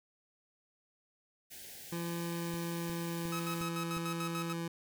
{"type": "band-stop noise", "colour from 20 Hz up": "white", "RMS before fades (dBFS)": -49, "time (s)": [1.5, 3.64], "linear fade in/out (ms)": 20, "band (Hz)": [850, 1500], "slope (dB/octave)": 96}
{"type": "tone with pitch glide", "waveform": "25% pulse", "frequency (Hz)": [170, 167.85], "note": ["F3", "E3"], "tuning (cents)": [-46, 32], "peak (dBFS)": -32, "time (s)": [1.92, 4.68], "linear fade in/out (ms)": 5, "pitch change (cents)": -22, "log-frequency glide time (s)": [2.2, 3.96]}
{"type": "click train", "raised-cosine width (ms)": 3, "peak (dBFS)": -34, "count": 5, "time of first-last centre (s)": [2.54, 3.969], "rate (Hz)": 2.8}
{"type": "tone with tremolo", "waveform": "sawtooth", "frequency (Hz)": 1280, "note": "D#6", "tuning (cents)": 49, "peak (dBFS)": -34, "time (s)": [3.32, 4.53], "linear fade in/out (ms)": 5, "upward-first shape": "square", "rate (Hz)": 6.8, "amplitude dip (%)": 70}
{"effects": []}